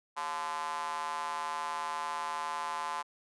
square tone with high-pass filter, 78.9 Hz, D#2, 25 cents sharp, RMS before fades -36 dBFS, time 0.16-3.03 s, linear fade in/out 20 ms, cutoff 960 Hz, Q 6.1, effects resampled to 24000 Hz

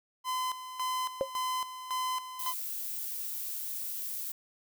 45% pulse tone with tremolo, 1021 Hz, C6, 43 cents flat, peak -30 dBFS, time 0.24-2.54 s, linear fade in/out 50 ms, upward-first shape square, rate 1.8 Hz, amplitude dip 70%
sine tone with exponential decay, 539 Hz, C#5, 49 cents flat, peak -21 dBFS, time 1.21-1.3 s, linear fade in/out 0 ms, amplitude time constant 18 ms
violet noise, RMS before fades -37 dBFS, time 2.39-4.32 s, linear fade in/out 5 ms
effects none

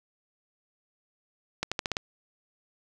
accelerating click train, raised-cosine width 0.2 ms, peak -11 dBFS, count 6, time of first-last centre 1.63-1.968 s, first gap 86 ms, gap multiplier 0.88, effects none

